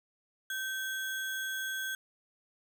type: tone with sample-and-hold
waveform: sine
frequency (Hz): 1552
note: G6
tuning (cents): -18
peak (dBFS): -33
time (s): 0.5-1.95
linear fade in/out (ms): 2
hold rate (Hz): 4900
effects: none